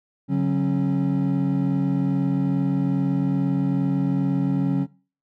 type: tone cluster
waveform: triangle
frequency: 142.7 / 185.1 / 273.2 Hz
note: D3 / F#3 / C#4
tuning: -49 / +1 / -25 cents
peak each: -21 dBFS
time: 0.28-4.87 s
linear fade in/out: 50 ms
effects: noise-tail reverb RT60 0.4 s tail -23 dB re dry + tanh soft clip ceiling -8 dBFS